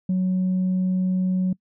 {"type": "tone", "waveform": "sine", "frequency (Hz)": 185, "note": "F#3", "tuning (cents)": 0, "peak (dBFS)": -17, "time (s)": [0.09, 1.53], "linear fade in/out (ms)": 5, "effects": ["noise-tail reverb RT60 0.1 s tail -24 dB re dry", "tanh soft clip ceiling -17 dBFS"]}